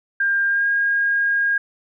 sine tone with pitch glide, 1600 to 1626.1 Hz, G6 to G#6, +35 to -37 cents, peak -16 dBFS, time 0.2-1.58 s, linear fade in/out 5 ms, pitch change +28 cents, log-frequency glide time 0.47-0.67 s, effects none

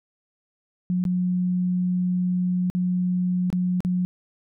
sine tone with dropouts, 180.6 Hz, F#3, 42 cents flat, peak -20 dBFS, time 0.9-4.05 s, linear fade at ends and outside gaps 0 ms, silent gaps 1.04-1.052 / 2.7-2.75 / 3.502-3.528 / 3.805-3.849 s, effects none

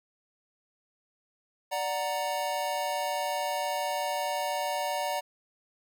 square chord, D augmented, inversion none, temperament equal, 587.3 / 740 / 932.3 Hz, D5 / F#5 / A#5, 0 / 0 / 0 cents, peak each -34 dBFS, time 1.71-5.21 s, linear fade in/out 20 ms, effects none

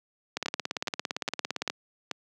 two click trains, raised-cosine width 0.2 ms, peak -12 / -12 dBFS, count 5 / 24, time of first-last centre 0.46-2.113 / 0.37-1.677 s, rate 2.42 / 17.6 Hz, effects high-pass 200 Hz 12 dB/octave

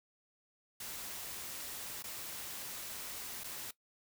white noise with dropouts, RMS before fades -44 dBFS, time 0.8-3.71 s, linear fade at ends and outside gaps 5 ms, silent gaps 2.025-2.039 / 3.437-3.441 s, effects noise-tail reverb RT60 0.1 s tail -18 dB re dry

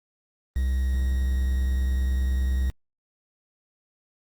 triangle tone with quantisation, 65 Hz, C2, 11 cents flat, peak -19 dBFS, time 0.56-2.7 s, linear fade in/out 0 ms, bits 7, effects Opus 24 kbps

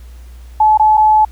sine tone with dropouts, 860 Hz, A5, 40 cents flat, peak -6 dBFS, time 0.6-1.25 s, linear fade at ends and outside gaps 5 ms, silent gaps 0.775-0.796 / 0.972-0.976 s, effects added 60 Hz sine -32 dBFS peak until 1.31 s + pink hiss -49 dBFS RMS until 1.31 s

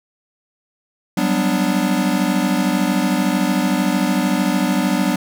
square chord, G major seventh, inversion third, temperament equal with one note detuned, 185 / 198.28 / 246.9 / 293.7 Hz, F#3 / G3 / B3 / D4, 0 / +20 / 0 / 0 cents, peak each -22 dBFS, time 1.17-5.16 s, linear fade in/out 5 ms, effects none

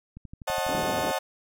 click train, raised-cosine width 5 ms, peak -29 dBFS, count 9, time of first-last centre 0.17-0.831 s, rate 12.1 Hz
35% pulse chord, D# half-diminished seventh, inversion third, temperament equal with one note detuned, 540.8 / 622.3 / 740 / 880 Hz, C#5 / D#5 / F#5 / A5, -43 / 0 / 0 / 0 cents, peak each -30 dBFS, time 0.47-1.19 s, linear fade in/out 10 ms
pink band-pass noise, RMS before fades -33 dBFS, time 0.68-1.12 s, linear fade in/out 10 ms, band 160 to 600 Hz, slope 12 dB/octave
effects none

